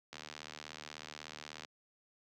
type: click train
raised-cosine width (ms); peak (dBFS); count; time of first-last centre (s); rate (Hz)
0.2; -27; 117; 0.13-1.648; 76.4
effects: high-pass 150 Hz 12 dB/octave